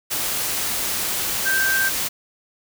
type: tone in noise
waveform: sine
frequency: 1568 Hz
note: G6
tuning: in tune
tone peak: -18 dBFS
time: 1.45-1.9 s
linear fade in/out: 20 ms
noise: white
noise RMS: -24 dBFS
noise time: 0.1-2.09 s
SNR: +3 dB
effects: none